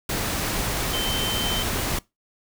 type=tone in noise; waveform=sine; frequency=3093 Hz; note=G7; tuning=24 cents flat; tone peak=-26 dBFS; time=0.93-1.63 s; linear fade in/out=5 ms; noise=pink; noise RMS=-26 dBFS; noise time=0.09-1.99 s; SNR=-3 dB; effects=noise-tail reverb RT60 0.2 s tail -22 dB re dry